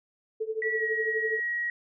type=tone with tremolo; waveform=sine; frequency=440 Hz; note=A4; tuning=in tune; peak=-25 dBFS; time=0.4-1.4 s; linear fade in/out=10 ms; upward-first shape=triangle; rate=12 Hz; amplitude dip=95%
type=tone with pitch glide; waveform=sine; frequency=1943 to 1903 Hz; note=B6 to A#6; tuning=-29 to +35 cents; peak=-27 dBFS; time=0.62-1.7 s; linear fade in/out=2 ms; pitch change=-36 cents; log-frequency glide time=0.74-0.83 s
effects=none